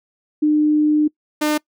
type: tone pair in turn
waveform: sine / sawtooth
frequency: 302 / 302 Hz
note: D4 / D4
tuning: +48 / +48 cents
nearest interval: unison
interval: 0 cents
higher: neither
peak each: -12 / -12 dBFS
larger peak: neither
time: 0.42-1.08 / 1.41-1.58 s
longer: first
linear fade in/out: 10 ms
effects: noise-tail reverb RT60 0.1 s tail -24 dB re dry